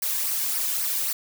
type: noise with flanger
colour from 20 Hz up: blue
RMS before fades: -26 dBFS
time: 0.02-1.13 s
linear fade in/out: 5 ms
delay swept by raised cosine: 0.27 to 1.57 ms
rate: 3.7 Hz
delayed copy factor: -0.6
effects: none